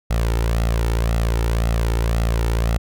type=tone with flanger; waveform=sawtooth; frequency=56.9 Hz; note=A#1; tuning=41 cents flat; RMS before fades=-19 dBFS; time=0.1-2.78 s; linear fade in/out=10 ms; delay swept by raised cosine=1.5 to 2.25 ms; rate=1.9 Hz; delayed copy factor=+0.55; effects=none